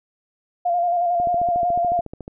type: tone with vibrato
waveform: sine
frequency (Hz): 698.5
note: F5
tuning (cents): 0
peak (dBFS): -17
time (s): 0.65-2.01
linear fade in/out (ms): 10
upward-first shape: square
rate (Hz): 11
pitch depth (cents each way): 32
type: click train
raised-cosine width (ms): 2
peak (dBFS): -20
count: 16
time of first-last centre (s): 1.2-2.279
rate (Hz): 13.9
effects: none